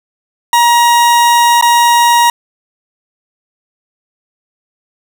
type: tone with dropouts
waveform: 40% pulse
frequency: 948 Hz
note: A#5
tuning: 29 cents sharp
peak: -5 dBFS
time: 0.53-2.3 s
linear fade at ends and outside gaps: 2 ms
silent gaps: 1.612-1.624 s
effects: none